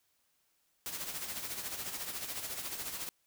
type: noise with tremolo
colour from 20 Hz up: white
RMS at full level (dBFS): -38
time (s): 0.86-3.09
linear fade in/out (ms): 0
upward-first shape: sine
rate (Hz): 14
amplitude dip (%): 55
effects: white hiss -75 dBFS RMS until 3.26 s